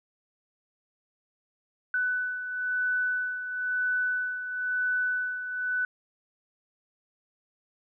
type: beating tone pair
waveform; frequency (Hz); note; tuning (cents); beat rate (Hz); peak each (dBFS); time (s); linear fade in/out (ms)
sine; 1495 / 1496; F#6 / F#6; +17 / +19; 1; -27 / -34; 1.94-5.85; 2
effects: none